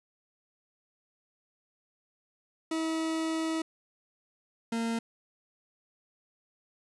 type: tone pair in turn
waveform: 40% pulse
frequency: 322 / 229.4 Hz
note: E4 / A#3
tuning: -41 / -28 cents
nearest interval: tritone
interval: 587 cents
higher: first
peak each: -28 dBFS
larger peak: neither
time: 2.71-3.62 / 4.72-4.99 s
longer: first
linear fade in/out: 5 ms
effects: resampled to 24000 Hz + 10-bit